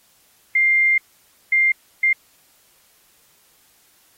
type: tone bursts at uneven times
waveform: sine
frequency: 2100 Hz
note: C7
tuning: 6 cents sharp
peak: -13 dBFS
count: 3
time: 0.55-0.98 / 1.52-1.72 / 2.03-2.13 s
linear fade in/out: 5 ms
effects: white hiss -57 dBFS RMS until 4.17 s + AAC 48 kbps